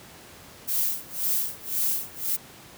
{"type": "noise with tremolo", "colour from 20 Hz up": "violet", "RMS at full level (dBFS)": -24, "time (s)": [0.67, 2.37], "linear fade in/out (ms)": 20, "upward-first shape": "sine", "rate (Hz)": 1.9, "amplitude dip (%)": 95, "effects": ["pink hiss -47 dBFS RMS until 2.77 s", "high-pass 80 Hz 12 dB/octave"]}